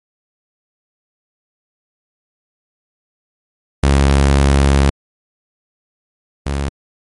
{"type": "tone pair in turn", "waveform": "sawtooth", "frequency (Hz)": [69.3, 69.94], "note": ["C#2", "C#2"], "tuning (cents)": [0, 16], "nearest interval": "unison", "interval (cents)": 16, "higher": "second", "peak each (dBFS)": [-5, -13], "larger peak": "first", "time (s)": [[3.83, 4.9], [6.46, 6.69]], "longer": "first", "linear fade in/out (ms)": 5, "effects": ["MP3 48 kbps"]}